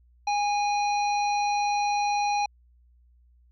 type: harmonic tone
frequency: 822 Hz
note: G#5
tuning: 18 cents flat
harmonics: 1 / 3 / 5 / 7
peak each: -23 / -33 / -37 / -40 dBFS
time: 0.27-2.46 s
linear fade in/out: 5 ms
effects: added 60 Hz sine -56 dBFS peak until 3.51 s